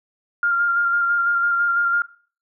sine tone with vibrato, 1396.9 Hz, F6, in tune, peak -16 dBFS, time 0.43-2.02 s, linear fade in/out 2 ms, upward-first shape square, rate 6 Hz, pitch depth 16 cents each way, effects noise-tail reverb RT60 0.4 s tail -17 dB re dry

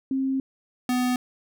sine / square tone pair in turn, 266.8 / 249.6 Hz, C4 / B3, +34 / +19 cents, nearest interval minor second, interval 115 cents, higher first, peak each -22 dBFS, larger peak neither, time 0.11-0.4 / 0.89-1.16 s, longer first, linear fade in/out 2 ms, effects none

